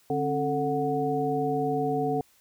harmonic tone with a mistuned harmonic, 147.2 Hz, D3, 4 cents sharp, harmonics 1 / 2 / 3 / 5, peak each -33 / -30 / -28 / -29 dBFS, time 0.1-2.21 s, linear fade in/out 2 ms, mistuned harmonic 2, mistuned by -150 cents, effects white hiss -62 dBFS RMS until 2.4 s

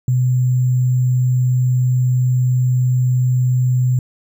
sine tone with sample-and-hold, 126.5 Hz, B2, 42 cents sharp, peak -12 dBFS, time 0.08-3.99 s, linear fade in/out 2 ms, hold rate 7350 Hz, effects none

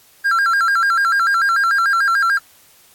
triangle tone with vibrato, 1478 Hz, F#6, 2 cents flat, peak -11 dBFS, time 0.24-2.39 s, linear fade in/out 20 ms, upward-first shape square, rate 6.8 Hz, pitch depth 150 cents each way, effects white hiss -50 dBFS RMS until 2.94 s + AAC 64 kbps

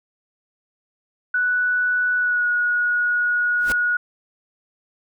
sine tone with pitch glide, 1480 to 1452.9 Hz, F#6 to F#6, 0 to -32 cents, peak -17 dBFS, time 1.34-3.97 s, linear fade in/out 5 ms, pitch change -32 cents, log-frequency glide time 2.17-2.47 s
pink noise with exponential growth, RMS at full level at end -25 dBFS, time 3.58-3.72 s, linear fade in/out 0 ms, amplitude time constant 30 ms
effects none

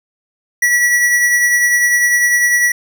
square tone with tremolo, 1940 Hz, B6, 31 cents flat, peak -9 dBFS, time 0.62-2.72 s, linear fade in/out 5 ms, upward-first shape triangle, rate 10 Hz, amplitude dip 40%, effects none

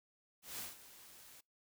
white noise with ADSR envelope, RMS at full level -43 dBFS, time 0.42-1.41 s, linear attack 170 ms, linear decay 160 ms, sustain -15 dB, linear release 11 ms, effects noise-tail reverb RT60 0.2 s tail -26 dB re dry

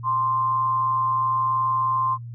sine tone with amplitude modulation, 1046.5 Hz, C6, in tune, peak -18 dBFS, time 0.03-2.18 s, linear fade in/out 50 ms, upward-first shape sine, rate 143 Hz, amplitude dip 40%, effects noise-tail reverb RT60 0.1 s tail -23 dB re dry + added 118 Hz sine -33 dBFS peak until 2.34 s

